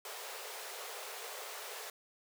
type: high-pass noise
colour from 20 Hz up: pink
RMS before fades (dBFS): -45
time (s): 0.05-1.9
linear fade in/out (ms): 2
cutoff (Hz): 400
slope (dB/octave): 96
effects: none